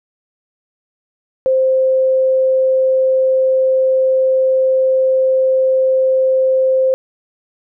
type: tone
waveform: sine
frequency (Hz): 523.3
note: C5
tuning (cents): 0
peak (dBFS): -10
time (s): 1.46-6.94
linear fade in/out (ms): 0
effects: none